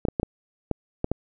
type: clicks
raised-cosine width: 2 ms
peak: -10 dBFS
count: 7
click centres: 0.052 / 0.085 / 0.198 / 0.231 / 0.713 / 1.044 / 1.116 s
effects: none